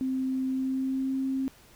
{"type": "tone with pitch glide", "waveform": "sine", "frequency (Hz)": [261.6, 266.2], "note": ["C4", "C4"], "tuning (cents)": [0, 30], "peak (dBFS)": -26, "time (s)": [0.01, 1.48], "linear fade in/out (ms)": 0, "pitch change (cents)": 30, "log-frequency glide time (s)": [0.45, 1.15], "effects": ["pink hiss -56 dBFS RMS until 1.75 s"]}